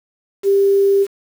sine tone with quantisation, 395.8 Hz, G4, 17 cents sharp, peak -10 dBFS, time 0.43-1.07 s, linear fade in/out 50 ms, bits 6, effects none

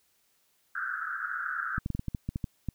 white band-pass noise, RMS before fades -34 dBFS, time 0.75-1.79 s, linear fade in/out 5 ms, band 1300 to 1600 Hz, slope 96 dB/octave
clicks, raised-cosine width 5 ms, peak -19 dBFS, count 11, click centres 1.781 / 1.861 / 1.903 / 1.95 / 1.994 / 2.083 / 2.148 / 2.29 / 2.359 / 2.442 / 2.687 s
effects white hiss -70 dBFS RMS until 2.74 s

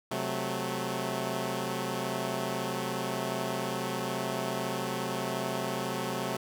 10% pulse chord, F# diminished, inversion second, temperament equal with one note detuned, 130.81 / 185 / 217.7 Hz, C3 / F#3 / A3, 0 / 0 / -18 cents, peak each -27 dBFS, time 0.11-6.37 s, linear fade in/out 5 ms, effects none

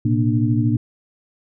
sine tone cluster, 114.5 / 127.4 / 235.8 / 298.2 Hz, A#2 / C3 / A#3 / D4, -31 / -46 / +20 / +27 cents, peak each -18 / -23 / -21 / -22 dBFS, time 0.05-0.77 s, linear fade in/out 5 ms, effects none

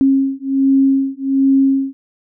sine beating tone pair, 270 / 271.3 Hz, C#4 / C#4, -45 / -37 cents, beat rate 1.3 Hz, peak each -14 dBFS, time 0.01-1.93 s, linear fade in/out 0 ms, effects none

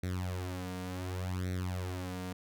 sawtooth tone with flanger, 91.5 Hz, F#2, 19 cents flat, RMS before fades -37 dBFS, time 0.03-2.33 s, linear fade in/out 5 ms, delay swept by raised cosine 0.5 to 4.3 ms, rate 0.68 Hz, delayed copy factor +0.85, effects none

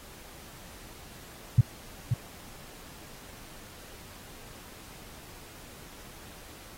sine tone with echo, 119.9 Hz, A#2, 49 cents sharp, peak -13 dBFS, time 1.58-1.61 s, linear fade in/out 5 ms, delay 530 ms, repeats 1, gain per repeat -8 dB, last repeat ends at 2.14 s, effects pink hiss -49 dBFS RMS until 6.77 s + AAC 48 kbps

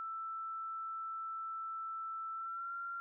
sine tone with pitch glide, 1326 to 1377.5 Hz, E6 to F6, +10 to -24 cents, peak -39 dBFS, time 0-3 s, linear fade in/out 0 ms, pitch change +66 cents, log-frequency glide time 2.33-2.74 s, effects none

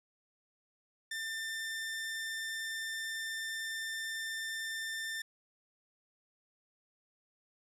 sawtooth tone, 1791 Hz, A6, 30 cents sharp, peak -33 dBFS, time 1.11-5.22 s, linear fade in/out 5 ms, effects low-pass 12000 Hz 12 dB/octave + 12-bit

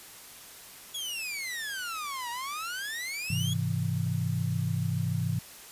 sawtooth exponential two-way sweep, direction down then up, 3404 to 932.3 to 3404 Hz, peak -30 dBFS, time 0.94-3.54 s, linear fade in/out 10 ms, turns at 2.3 s
sine chord, Ab augmented, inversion none, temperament equal, 103.83 / 130.81 / 164.81 Hz, Ab2 / C3 / E3, 0 / 0 / 0 cents, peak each -31 dBFS, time 3.3-5.39 s, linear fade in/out 5 ms
effects white hiss -48 dBFS RMS until 5.71 s + resampled to 32000 Hz

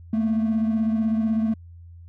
triangle beating tone pair, 220 / 236 Hz, A3 / A#3, 0 / +22 cents, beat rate 16 Hz, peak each -17 / -26 dBFS, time 0.13-1.54 s, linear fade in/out 5 ms, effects tanh soft clip ceiling -14 dBFS + added 85 Hz sine -41 dBFS peak until 2.08 s

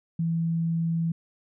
sine tone, 165.6 Hz, E3, 8 cents sharp, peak -23 dBFS, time 0.19-1.12 s, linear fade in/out 5 ms, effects none

